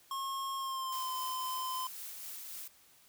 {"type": "tone with pitch glide", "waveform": "square", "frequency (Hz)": [1080, 1028.3], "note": ["C#6", "C6"], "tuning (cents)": [-45, -30], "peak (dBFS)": -36, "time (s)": [0.11, 1.87], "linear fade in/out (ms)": 2, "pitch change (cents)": -85, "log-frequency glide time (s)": [0.57, 1.11]}
{"type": "noise with tremolo", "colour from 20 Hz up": "blue", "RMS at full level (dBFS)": -44, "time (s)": [0.92, 2.68], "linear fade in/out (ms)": 5, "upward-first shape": "sine", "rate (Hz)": 3.8, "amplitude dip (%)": 25}
{"effects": ["white hiss -63 dBFS RMS until 3.08 s"]}